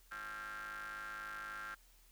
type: ring-modulated tone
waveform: 40% pulse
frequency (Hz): 103.83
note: G#2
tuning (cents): 0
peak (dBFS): -40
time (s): 0.11-1.75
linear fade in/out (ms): 10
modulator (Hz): 1480
effects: added 40 Hz sine -64 dBFS peak until 2.11 s + white hiss -68 dBFS RMS until 2.11 s